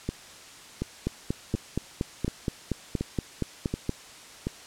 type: two click trains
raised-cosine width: 3 ms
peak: -13 / -15 dBFS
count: 13 / 7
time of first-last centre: 1.07-3.894 / 0.09-4.47 s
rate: 4.25 / 1.37 Hz
effects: white hiss -47 dBFS RMS until 4.66 s + low-pass 8000 Hz 12 dB/octave